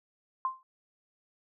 sine tone with exponential decay, 1046.5 Hz, C6, in tune, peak -24 dBFS, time 0.45-0.63 s, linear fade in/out 1 ms, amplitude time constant 37 ms, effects none

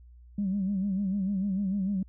sine tone with vibrato, 195.4 Hz, G3, 5 cents flat, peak -25 dBFS, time 0.38-2.03 s, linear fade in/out 5 ms, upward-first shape sine, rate 6.7 Hz, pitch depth 89 cents each way, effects tanh soft clip ceiling -21 dBFS + added 60 Hz sine -49 dBFS peak until 2.08 s

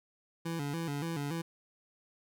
25% pulse tone with vibrato, 154.3 Hz, D#3, 14 cents flat, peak -30 dBFS, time 0.45-1.42 s, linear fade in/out 10 ms, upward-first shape square, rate 3.5 Hz, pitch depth 130 cents each way, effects none

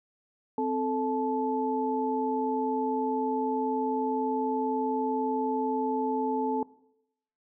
sine tone cluster, 260.1 / 439.9 / 869 Hz, C4 / A4 / A5, -10 / 0 / -22 cents, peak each -30 dBFS, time 0.58-6.63 s, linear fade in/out 2 ms, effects noise-tail reverb RT60 0.8 s tail -20 dB re dry

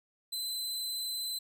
sawtooth tone, 4042 Hz, B7, 39 cents sharp, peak -31 dBFS, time 0.32-1.39 s, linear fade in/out 10 ms, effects none

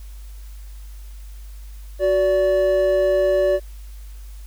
triangle tone pair together, 370.6 / 579.2 Hz, F#4 / D5, +3 / -24 cents, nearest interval minor sixth, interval 773 cents, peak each -19 / -14 dBFS, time 1.99-3.6 s, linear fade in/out 50 ms, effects added 50 Hz sine -34 dBFS peak until 4.46 s + white hiss -52 dBFS RMS until 4.46 s

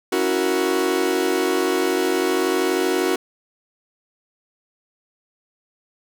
40% pulse chord, F# dominant seventh, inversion second, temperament equal, 277.2 / 329.6 / 370 / 466.2 Hz, C#4 / E4 / F#4 / A#4, 0 / 0 / 0 / 0 cents, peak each -26 / -24 / -20 / -25 dBFS, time 0.12-3.16 s, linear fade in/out 5 ms, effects none

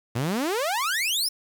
sawtooth exponential sweep, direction up, 110 to 5470 Hz, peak -20 dBFS, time 0.15-1.29 s, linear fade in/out 10 ms, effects 8-bit

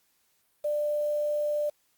sine tone with quantisation, 593 Hz, D5, 17 cents sharp, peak -25 dBFS, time 0.64-1.7 s, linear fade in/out 10 ms, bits 8, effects white hiss -70 dBFS RMS until 1.97 s + Opus 48 kbps

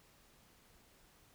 silence, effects pink hiss -66 dBFS RMS until 1.34 s

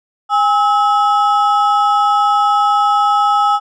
triangle ring-modulated tone, 1055 Hz, C6, 14 cents sharp, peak -5 dBFS, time 0.29-3.6 s, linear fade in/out 50 ms, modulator 236 Hz, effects resampled to 22050 Hz

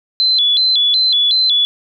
sine tone with vibrato, 3733 Hz, A#7, 2 cents sharp, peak -10 dBFS, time 0.2-1.65 s, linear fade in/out 0 ms, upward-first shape square, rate 2.7 Hz, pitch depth 150 cents each way, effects none

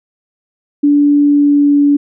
sine tone with pitch glide, 289.5 to 287.2 Hz, D4 to D4, -25 to -39 cents, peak -6 dBFS, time 0.83-1.97 s, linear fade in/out 10 ms, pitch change -14 cents, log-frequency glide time 1.22-1.82 s, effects none

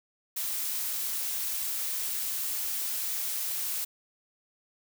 blue noise, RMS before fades -32 dBFS, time 0.36-3.85 s, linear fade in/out 10 ms, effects none

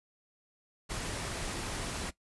pink noise, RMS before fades -37 dBFS, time 0.89-2.11 s, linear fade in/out 20 ms, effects noise-tail reverb RT60 0.1 s tail -17 dB re dry + resampled to 24000 Hz

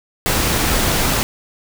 pink noise, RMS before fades -17 dBFS, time 0.26-1.23 s, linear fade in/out 0 ms, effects none

